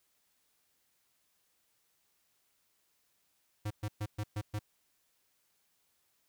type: tone bursts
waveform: square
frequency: 105 Hz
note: G#2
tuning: 19 cents sharp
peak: -34 dBFS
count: 6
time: 3.65-4.592 s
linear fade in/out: 10 ms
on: 57 ms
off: 120 ms
effects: white hiss -75 dBFS RMS until 6.28 s